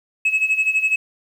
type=tone with tremolo; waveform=sine; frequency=2577 Hz; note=E7; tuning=40 cents flat; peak=-11 dBFS; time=0.25-0.96 s; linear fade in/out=5 ms; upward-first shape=sine; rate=12 Hz; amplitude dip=80%; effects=tanh soft clip ceiling -12 dBFS + 8-bit